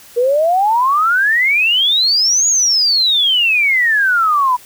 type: exponential two-way sweep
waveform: sine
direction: up then down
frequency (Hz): 466.2 to 6830 to 968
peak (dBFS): -10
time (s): 0.16-4.57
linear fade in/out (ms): 20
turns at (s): 2.47
effects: white hiss -41 dBFS RMS until 4.65 s